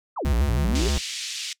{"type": "exponential two-way sweep", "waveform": "sine", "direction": "down then up", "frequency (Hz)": [1396.9, 52.1, 435.7], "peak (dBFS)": -25, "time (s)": [0.16, 0.89], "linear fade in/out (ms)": 20, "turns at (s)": 0.33}
{"type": "tone with vibrato", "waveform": "square", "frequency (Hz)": 64, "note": "C2", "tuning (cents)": -38, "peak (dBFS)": -22, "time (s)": [0.25, 0.98], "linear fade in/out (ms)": 0, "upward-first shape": "square", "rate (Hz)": 6.3, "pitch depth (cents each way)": 190}
{"type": "band-pass noise", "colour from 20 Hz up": "pink", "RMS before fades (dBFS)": -32, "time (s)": [0.75, 1.53], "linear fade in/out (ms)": 2, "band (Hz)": [2600, 7400], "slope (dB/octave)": 24}
{"effects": ["noise-tail reverb RT60 0.1 s tail -22 dB re dry"]}